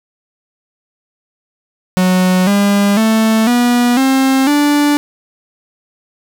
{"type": "tone with pitch steps", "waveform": "45% pulse", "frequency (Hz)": [183.9, 201.7, 221.2, 242.7, 266.2, 291.9], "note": ["F#3", "G3", "A3", "B3", "C4", "D4"], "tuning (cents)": [-10, 50, 9, -30, 30, -10], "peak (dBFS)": -9, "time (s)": [1.97, 4.97], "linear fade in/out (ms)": 0, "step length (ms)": 500, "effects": []}